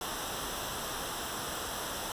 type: noise with comb filter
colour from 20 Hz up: pink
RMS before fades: -37 dBFS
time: 0.01-2.12 s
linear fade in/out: 2 ms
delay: 0.44 ms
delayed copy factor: -0.65
effects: resampled to 32000 Hz